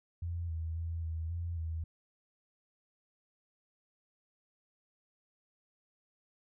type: tone with pitch steps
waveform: sine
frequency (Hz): 85.4 / 81.2 / 83.1 / 81 / 85.3 / 81.1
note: F2 / E2 / E2 / E2 / F2 / E2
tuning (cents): -38 / -26 / +15 / -30 / -40 / -28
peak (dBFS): -34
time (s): 0.22-1.84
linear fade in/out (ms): 5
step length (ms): 270
effects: none